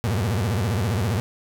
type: tone with vibrato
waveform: 35% pulse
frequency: 103.83 Hz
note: G#2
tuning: in tune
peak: -19 dBFS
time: 0.04-1.2 s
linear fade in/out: 0 ms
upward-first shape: sine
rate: 15 Hz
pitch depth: 290 cents each way
effects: none